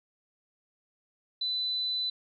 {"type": "tone", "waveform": "sine", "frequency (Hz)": 4000, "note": "B7", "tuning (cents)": 21, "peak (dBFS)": -28, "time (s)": [1.41, 2.1], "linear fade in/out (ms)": 5, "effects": []}